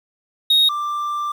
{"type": "tone pair in turn", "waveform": "triangle", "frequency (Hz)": [3750, 1181.2], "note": ["A#7", "D6"], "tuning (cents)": [10, 10], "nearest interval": "octave + minor sixth", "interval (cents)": 2000, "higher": "first", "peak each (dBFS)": [-10, -19], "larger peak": "first", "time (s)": [[0.5, 0.69], [0.69, 1.32]], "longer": "second", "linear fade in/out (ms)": 5, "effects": ["8-bit"]}